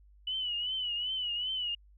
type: tone with vibrato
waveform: sine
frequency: 2960 Hz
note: F#7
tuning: in tune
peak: -31 dBFS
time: 0.27-1.75 s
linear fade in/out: 5 ms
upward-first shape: triangle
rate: 2.6 Hz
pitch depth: 90 cents each way
effects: added 50 Hz sine -56 dBFS peak until 1.97 s